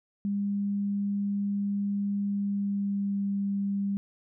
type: tone with pitch glide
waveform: sine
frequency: 201.4 to 199.2 Hz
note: G3 to G3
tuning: +47 to +28 cents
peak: -26 dBFS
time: 0.25-3.97 s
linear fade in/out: 0 ms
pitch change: -19 cents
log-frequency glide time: 2.28-3.28 s
effects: none